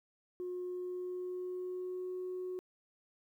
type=tone with pitch glide; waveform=sine; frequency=360.7 to 366.6 Hz; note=F#4 to F#4; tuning=-44 to -16 cents; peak=-36 dBFS; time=0.4-2.59 s; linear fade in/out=0 ms; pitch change=+28 cents; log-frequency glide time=0.6-2.12 s; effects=tanh soft clip ceiling -34 dBFS + 12-bit